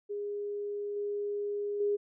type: tone with level steps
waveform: sine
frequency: 410 Hz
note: G#4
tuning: 22 cents flat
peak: -33 / -31 / -26 dBFS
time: 0.09-1.97 s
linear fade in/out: 20 ms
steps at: 0.96 / 1.8 s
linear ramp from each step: 5 ms
effects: none